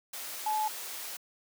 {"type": "tone in noise", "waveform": "sine", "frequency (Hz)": 859, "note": "A5", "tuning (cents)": -42, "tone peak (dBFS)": -27, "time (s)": [0.46, 0.68], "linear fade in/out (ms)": 5, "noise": "white", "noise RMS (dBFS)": -40, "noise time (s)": [0.13, 1.17], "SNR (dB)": 10, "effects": ["high-pass 400 Hz 12 dB/octave"]}